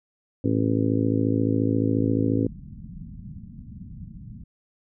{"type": "harmonic tone", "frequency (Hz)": 54.3, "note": "A1", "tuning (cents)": -22, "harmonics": [2, 3, 4, 5, 6, 7, 8, 9], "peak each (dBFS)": [-25, -33, -29, -23, -30, -33, -33, -32], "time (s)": [0.44, 2.47], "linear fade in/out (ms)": 5}
{"type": "low-pass noise", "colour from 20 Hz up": "white", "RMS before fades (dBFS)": -40, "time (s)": [1.97, 4.44], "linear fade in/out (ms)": 5, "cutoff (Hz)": 220, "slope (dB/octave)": 48}
{"effects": []}